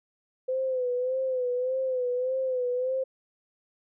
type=tone with vibrato; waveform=sine; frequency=509 Hz; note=C5; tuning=48 cents flat; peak=-25 dBFS; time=0.48-3.04 s; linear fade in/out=10 ms; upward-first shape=sine; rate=1.7 Hz; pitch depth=59 cents each way; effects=none